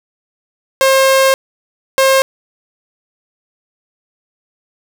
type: tone bursts at uneven times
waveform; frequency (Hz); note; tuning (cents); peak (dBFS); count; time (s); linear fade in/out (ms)
sawtooth; 534; C5; +35; -4; 2; 0.81-1.34 / 1.98-2.22; 0
effects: none